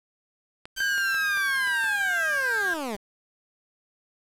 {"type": "clicks", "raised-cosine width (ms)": 0.3, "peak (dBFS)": -24, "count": 7, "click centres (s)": [0.655, 0.804, 0.98, 1.145, 1.373, 1.674, 1.842]}
{"type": "linear sweep", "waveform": "15% pulse", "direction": "down", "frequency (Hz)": [1568, 188.7], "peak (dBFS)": -24, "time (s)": [0.76, 2.97], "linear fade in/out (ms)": 20}
{"type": "tone with vibrato", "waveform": "sine", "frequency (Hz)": 1596, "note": "G6", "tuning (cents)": 31, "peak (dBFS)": -23, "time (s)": [0.8, 2.74], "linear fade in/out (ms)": 5, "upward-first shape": "sine", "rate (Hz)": 2.8, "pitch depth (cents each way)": 17}
{"effects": ["resampled to 32000 Hz", "7-bit"]}